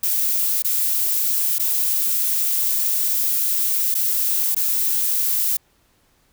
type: noise with dropouts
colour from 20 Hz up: violet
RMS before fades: -20 dBFS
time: 0.03-5.57 s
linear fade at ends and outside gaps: 5 ms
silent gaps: 0.623-0.645 / 1.584-1.595 / 3.943-3.95 / 4.547-4.563 s
effects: pink hiss -61 dBFS RMS until 6.32 s